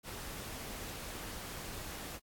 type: noise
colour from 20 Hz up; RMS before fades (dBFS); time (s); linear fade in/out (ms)
pink; -44; 0.03-2.2; 50
effects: AAC 64 kbps